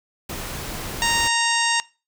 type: noise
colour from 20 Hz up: pink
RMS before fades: -31 dBFS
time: 0.29-1.28 s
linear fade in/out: 5 ms
type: harmonic tone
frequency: 929 Hz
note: A#5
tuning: 6 cents flat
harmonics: 1 / 2 / 3 / 4 / 5 / 6 / 7 / 8 / 9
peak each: -24 / -24 / -25 / -27 / -30 / -29 / -30 / -32 / -30 dBFS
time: 1.02-1.8 s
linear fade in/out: 0 ms
effects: noise-tail reverb RT60 0.3 s tail -21 dB re dry